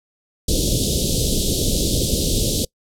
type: band-stop noise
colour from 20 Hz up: pink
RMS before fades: -19 dBFS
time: 0.48-2.65 s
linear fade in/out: 5 ms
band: 550 to 3300 Hz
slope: 48 dB/octave
effects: noise-tail reverb RT60 0.1 s tail -25 dB re dry + low-pass 12000 Hz 12 dB/octave